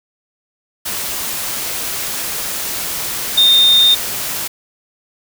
sine tone in noise, 3649 Hz, A#7, 38 cents flat, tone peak -7 dBFS, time 3.37-3.95 s, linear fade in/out 10 ms, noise white, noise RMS -22 dBFS, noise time 0.85-4.48 s, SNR +12 dB, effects none

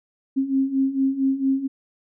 sine beating tone pair, 265.9 / 270.3 Hz, C4 / C#4, +28 / -44 cents, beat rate 4.4 Hz, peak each -24 / -20 dBFS, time 0.36-1.68 s, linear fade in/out 20 ms, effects none

